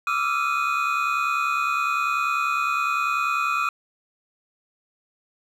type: tone cluster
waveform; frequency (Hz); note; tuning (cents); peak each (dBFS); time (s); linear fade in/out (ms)
triangle; 1165 / 1306 / 1376 / 2489; D6 / E6 / F6 / D#7; -14 / -17 / -26 / 0; -25; 0.07-3.69; 2
effects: none